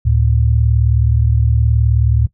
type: tone pair together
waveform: sine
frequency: 72.7 / 111.8 Hz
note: D2 / A2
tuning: -17 / +28 cents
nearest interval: perfect fifth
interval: 745 cents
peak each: -13 dBFS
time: 0.05-2.27 s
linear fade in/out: 10 ms
effects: noise-tail reverb RT60 0.1 s tail -19 dB re dry

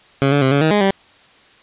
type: tone with pitch steps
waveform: 15% pulse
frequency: 137.5 / 143.5 / 132.5 / 141.6 / 157.7 / 207.1 / 194.8 Hz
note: C#3 / D3 / C3 / C#3 / D#3 / G#3 / G3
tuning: -14 / -40 / +22 / +37 / +24 / -5 / -11 cents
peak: -6 dBFS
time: 0.22-0.906 s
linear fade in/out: 0 ms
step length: 98 ms
effects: white hiss -49 dBFS RMS until 1.62 s + resampled to 8000 Hz

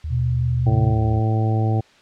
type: tone with vibrato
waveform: sine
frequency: 77.3 Hz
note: D#2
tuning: 11 cents flat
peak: -24 dBFS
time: 0.04-1.2 s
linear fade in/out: 5 ms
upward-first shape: sine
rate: 2.8 Hz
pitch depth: 25 cents each way
type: tone with pitch glide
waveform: sine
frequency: 122.3 to 131.08 Hz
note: B2 to C3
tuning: -16 to +4 cents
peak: -18 dBFS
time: 0.09-0.95 s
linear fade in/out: 50 ms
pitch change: +120 cents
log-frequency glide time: 0.67-0.72 s
type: harmonic tone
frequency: 110 Hz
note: A2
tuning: in tune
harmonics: 1 / 2 / 3 / 4 / 5 / 6 / 7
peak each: -17 / -29 / -28 / -32 / -35 / -36 / -29 dBFS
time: 0.66-1.81 s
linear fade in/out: 10 ms
effects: white hiss -52 dBFS RMS until 2.01 s + low-pass 4000 Hz 12 dB/octave

